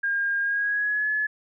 sine tone with pitch glide, 1614 to 1710 Hz, G#6 to A6, -50 to -50 cents, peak -22 dBFS, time 0.03-1.27 s, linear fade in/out 10 ms, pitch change +100 cents, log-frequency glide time 0.41-1.09 s, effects none

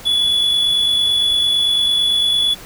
triangle tone with amplitude modulation, 3419 Hz, G#7, 50 cents sharp, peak -10 dBFS, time 0.05-2.55 s, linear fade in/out 20 ms, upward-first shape sine, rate 48.9 Hz, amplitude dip 35%, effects pink hiss -37 dBFS RMS until 2.65 s

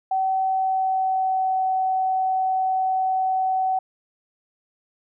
sine tone with pitch glide, 762 to 755 Hz, G5 to F#5, -49 to +35 cents, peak -19 dBFS, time 0.11-3.79 s, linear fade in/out 5 ms, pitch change -16 cents, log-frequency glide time 0.4-1.65 s, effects none

